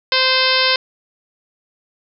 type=harmonic tone; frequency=519 Hz; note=C5; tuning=14 cents flat; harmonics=1 / 2 / 3 / 4 / 5 / 6 / 7 / 8 / 9 / 10; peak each=-22 / -22 / -22 / -22 / -22 / -22 / -22 / -22 / -22 / -22 dBFS; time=0.12-0.76 s; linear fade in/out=2 ms; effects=none